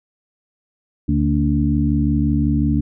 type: harmonic tone with a mistuned harmonic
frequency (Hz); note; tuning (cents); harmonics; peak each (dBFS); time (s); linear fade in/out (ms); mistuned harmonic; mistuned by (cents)
72.7; D2; -17; 1 / 2 / 3 / 4; -20 / -20 / -20 / -20; 1.08-2.81; 10; 3; +56
effects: none